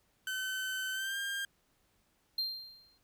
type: tone with pitch glide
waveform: 30% pulse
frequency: 1527 to 1601.1 Hz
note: G6 to G6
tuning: -46 to +36 cents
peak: -32 dBFS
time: 0.27-1.45 s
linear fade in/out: 2 ms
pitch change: +82 cents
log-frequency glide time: 0.92-1.18 s
type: tone with exponential decay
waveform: triangle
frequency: 4179 Hz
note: C8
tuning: 3 cents flat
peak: -28 dBFS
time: 2.38-2.98 s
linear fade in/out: 5 ms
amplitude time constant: 130 ms
effects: pink hiss -73 dBFS RMS until 3.03 s